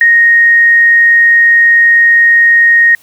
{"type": "tone", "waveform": "sine", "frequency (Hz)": 1864.7, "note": "A#6", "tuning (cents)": 0, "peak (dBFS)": -3, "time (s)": [0.01, 2.95], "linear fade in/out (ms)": 2, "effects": ["white hiss -45 dBFS RMS until 3.02 s"]}